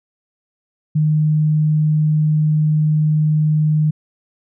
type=tone; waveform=sine; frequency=153.4 Hz; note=D#3; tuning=24 cents flat; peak=-12 dBFS; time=0.95-3.91 s; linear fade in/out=10 ms; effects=none